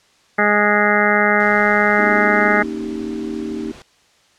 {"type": "harmonic tone", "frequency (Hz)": 207.7, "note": "G#3", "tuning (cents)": 0, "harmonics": [1, 2, 3, 4, 6, 7, 8, 9, 10], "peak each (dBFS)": [-21, -21, -21, -21, -21, -21, -21, -21, -21], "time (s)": [0.38, 2.63], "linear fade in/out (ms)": 10}
{"type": "noise", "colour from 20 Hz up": "pink", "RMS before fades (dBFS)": -40, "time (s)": [1.4, 3.82], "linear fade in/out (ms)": 0}
{"type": "chord", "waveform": "sine", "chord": "Eb dominant seventh", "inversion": "second", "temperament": "equal", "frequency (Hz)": [233.1, 277.2, 311.1, 392], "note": ["Bb3", "Db4", "Eb4", "G4"], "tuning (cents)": [0, 0, 0, 0], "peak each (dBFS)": [-27, -32, -26, -29], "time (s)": [1.98, 3.72], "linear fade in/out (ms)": 5}
{"effects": ["white hiss -55 dBFS RMS until 4.38 s", "low-pass 6000 Hz 12 dB/octave"]}